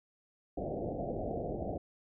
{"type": "low-pass noise", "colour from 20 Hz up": "white", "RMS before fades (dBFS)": -37, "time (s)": [0.57, 1.78], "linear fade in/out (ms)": 10, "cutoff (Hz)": 740, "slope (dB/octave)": 96, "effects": []}